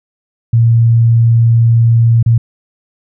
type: tone with dropouts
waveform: sine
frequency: 115.8 Hz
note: A#2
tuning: 11 cents flat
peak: -5 dBFS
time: 0.53-2.38 s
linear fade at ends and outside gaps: 5 ms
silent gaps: 2.228-2.261 s
effects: none